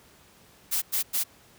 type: noise bursts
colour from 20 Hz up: blue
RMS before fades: -26 dBFS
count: 3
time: 0.71-1.24 s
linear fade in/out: 20 ms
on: 110 ms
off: 100 ms
effects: pink hiss -56 dBFS RMS until 1.58 s + high-pass 60 Hz 12 dB/octave